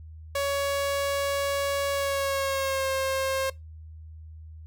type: tone with pitch glide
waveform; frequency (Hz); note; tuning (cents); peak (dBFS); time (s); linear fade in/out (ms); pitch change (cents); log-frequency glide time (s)
sawtooth; 560 to 533.5; C#5 to C5; +18 to +34; -21; 0.35-3.5; 5; -84; 1.92-2.89
effects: noise-tail reverb RT60 0.2 s tail -22 dB re dry + added 79 Hz sine -41 dBFS peak until 4.66 s